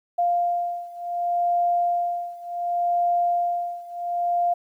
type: beating tone pair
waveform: sine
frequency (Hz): 698.5 / 699.18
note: F5 / F5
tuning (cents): 0 / +2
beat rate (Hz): 0.68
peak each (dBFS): -23 / -25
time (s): 0.18-4.54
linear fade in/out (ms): 10
effects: 10-bit